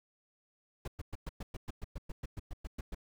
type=noise bursts; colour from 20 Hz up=brown; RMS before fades=-39 dBFS; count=16; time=0.85-2.948 s; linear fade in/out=5 ms; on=28 ms; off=110 ms; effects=none